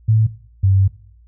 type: tone pair in turn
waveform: sine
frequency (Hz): 109.9 / 96.65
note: A2 / G2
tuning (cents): -2 / -24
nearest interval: major second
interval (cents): 222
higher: first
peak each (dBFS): -10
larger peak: neither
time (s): 0.08-0.27 / 0.63-0.88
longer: second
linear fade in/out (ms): 10
effects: noise-tail reverb RT60 0.5 s tail -17 dB re dry + added 58 Hz sine -45 dBFS peak until 1.27 s